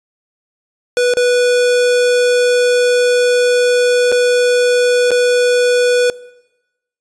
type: tone with dropouts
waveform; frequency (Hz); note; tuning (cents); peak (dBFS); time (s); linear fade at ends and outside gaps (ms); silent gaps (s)
square; 491.3; B4; -9; -11; 0.97-6.1; 1; 1.138-1.17 / 4.118-4.123 / 5.107-5.115
effects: noise-tail reverb RT60 1.0 s tail -21 dB re dry + resampled to 22050 Hz